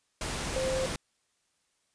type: tone in noise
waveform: sine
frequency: 523.3 Hz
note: C5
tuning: in tune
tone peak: -28 dBFS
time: 0.56-0.86 s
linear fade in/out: 2 ms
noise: pink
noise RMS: -34 dBFS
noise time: 0.21-0.96 s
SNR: +3 dB
effects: white hiss -74 dBFS RMS until 1.94 s + resampled to 22050 Hz